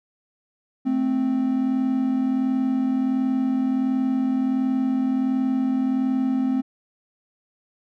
triangle tone pair together, 220 / 261.4 Hz, A3 / C4, 0 / -1 cents, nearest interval minor third, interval 299 cents, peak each -25 / -18 dBFS, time 0.85-6.62 s, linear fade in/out 20 ms, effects none

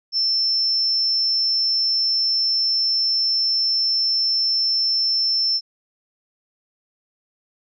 sine tone, 5340 Hz, E8, 22 cents sharp, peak -17 dBFS, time 0.12-5.61 s, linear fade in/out 50 ms, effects none

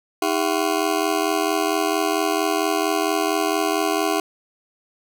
20% pulse ring-modulated tone, 358 Hz, F4, 43 cents sharp, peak -11 dBFS, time 0.22-4.2 s, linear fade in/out 2 ms, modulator 42.2 Hz, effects none

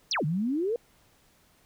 sine exponential two-way sweep, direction down then up, 6270 to 143 to 491.7 Hz, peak -25 dBFS, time 0.11-0.76 s, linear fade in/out 2 ms, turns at 0.25 s, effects pink hiss -63 dBFS RMS until 1.65 s

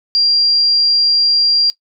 sine tone, 4763 Hz, D8, 24 cents sharp, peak -10 dBFS, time 0.15-1.7 s, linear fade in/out 0 ms, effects noise-tail reverb RT60 0.1 s tail -20 dB re dry

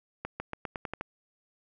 accelerating click train, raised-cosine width 0.5 ms, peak -19 dBFS, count 8, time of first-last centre 0.25-1.01 s, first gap 150 ms, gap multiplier 0.89, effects none

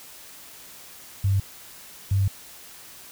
sine tone pair in turn, 98 / 98 Hz, G2 / G2, 0 / 0 cents, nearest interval unison, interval 0 cents, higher neither, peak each -18 dBFS, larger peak neither, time 1.24-1.4 / 2.11-2.28 s, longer second, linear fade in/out 5 ms, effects white hiss -45 dBFS RMS until 3.11 s

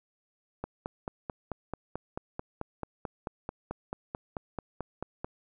click train, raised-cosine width 1 ms, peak -20 dBFS, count 22, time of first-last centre 0.64-5.245 s, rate 4.56 Hz, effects none

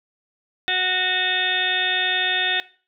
harmonic tone with a mistuned harmonic, 368.5 Hz, F#4, 7 cents flat, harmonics 1 / 2 / 4 / 5 / 6 / 7 / 8 / 9 / 10, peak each -34 / -28 / -30 / -24 / -35 / -28 / -34 / -32 / -24 dBFS, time 0.68-2.6 s, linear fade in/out 0 ms, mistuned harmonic 10, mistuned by -36 cents, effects noise-tail reverb RT60 0.4 s tail -19 dB re dry

